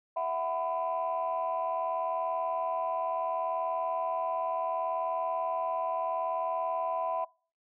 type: chord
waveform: sine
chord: E suspended second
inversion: none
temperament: equal with one note detuned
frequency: 659.3 / 740 / 1001.6 Hz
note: E5 / F#5 / B5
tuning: 0 / 0 / +24 cents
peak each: -31 / -34 / -32 dBFS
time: 0.16-7.25 s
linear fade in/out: 10 ms
effects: noise-tail reverb RT60 0.4 s tail -25 dB re dry + tanh soft clip ceiling -22 dBFS